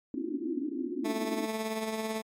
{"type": "band-pass noise", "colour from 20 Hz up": "pink", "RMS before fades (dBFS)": -34, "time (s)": [0.14, 1.46], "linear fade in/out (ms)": 2, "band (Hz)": [240, 360], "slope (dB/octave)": 96}
{"type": "tone with tremolo", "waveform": "15% pulse", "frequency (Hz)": 220, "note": "A3", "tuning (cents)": 0, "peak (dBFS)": -23, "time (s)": [1.04, 2.22], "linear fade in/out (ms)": 20, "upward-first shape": "triangle", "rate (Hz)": 18, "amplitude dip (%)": 50}
{"effects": ["MP3 64 kbps"]}